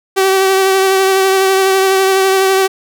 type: tone with vibrato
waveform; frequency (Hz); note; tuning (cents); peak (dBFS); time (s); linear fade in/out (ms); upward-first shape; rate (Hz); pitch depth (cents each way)
sawtooth; 383.5; G4; -38; -5; 0.16-2.68; 20; triangle; 12; 24
effects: none